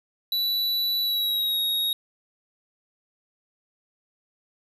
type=tone with pitch glide; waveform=square; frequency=3951 to 3768 Hz; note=B7 to A#7; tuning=0 to +18 cents; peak=-23 dBFS; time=0.32-1.93 s; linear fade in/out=2 ms; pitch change=-82 cents; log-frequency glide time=1.02-1.59 s; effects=none